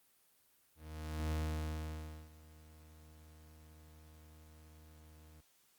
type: tone with ADSR envelope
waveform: 40% pulse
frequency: 77.9 Hz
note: D#2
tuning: 3 cents sharp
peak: -33 dBFS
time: 0.75-5.41 s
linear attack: 560 ms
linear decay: 980 ms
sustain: -23 dB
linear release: 6 ms
effects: white hiss -71 dBFS RMS until 5.78 s + Opus 32 kbps